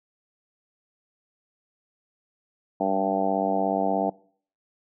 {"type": "harmonic tone with a mistuned harmonic", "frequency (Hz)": 96.8, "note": "G2", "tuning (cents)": -21, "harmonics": [2, 3, 4, 5, 6, 7, 8, 9], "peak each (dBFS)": [-31, -29, -35, -31, -32, -27, -28, -34], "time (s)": [2.8, 4.1], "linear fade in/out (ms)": 5, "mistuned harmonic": 2, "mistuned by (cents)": 18, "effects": ["noise-tail reverb RT60 0.5 s tail -21 dB re dry"]}